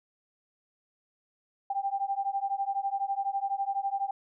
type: beating tone pair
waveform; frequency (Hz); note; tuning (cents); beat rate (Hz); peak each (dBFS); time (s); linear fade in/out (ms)
sine; 784 / 796; G5 / G5; 0 / +26; 12; -31; 1.7-4.11; 5
effects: none